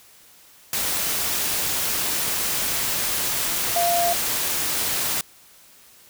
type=tone in noise; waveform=sine; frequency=692 Hz; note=F5; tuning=16 cents flat; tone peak=-19 dBFS; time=3.76-4.13 s; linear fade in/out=2 ms; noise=white; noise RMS=-24 dBFS; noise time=0.73-5.21 s; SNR=+2 dB; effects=white hiss -51 dBFS RMS until 6.09 s